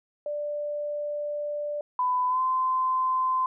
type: tone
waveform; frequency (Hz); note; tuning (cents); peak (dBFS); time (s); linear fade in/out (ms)
sine; 589; D5; +5; -28; 0.26-1.81; 2
type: tone with pitch glide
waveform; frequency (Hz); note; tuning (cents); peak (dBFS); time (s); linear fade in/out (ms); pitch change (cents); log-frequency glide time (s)
sine; 1001 to 1032.1; B5 to C6; +23 to -24; -22; 1.99-3.46; 2; +53; 2.28-2.4
effects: none